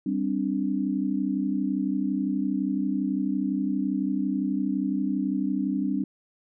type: chord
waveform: sine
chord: G suspended fourth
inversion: none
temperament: equal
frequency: 196 / 261.6 / 293.7 Hz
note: G3 / C4 / D4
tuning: 0 / 0 / 0 cents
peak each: -28 dBFS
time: 0.06-6.04 s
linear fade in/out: 5 ms
effects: none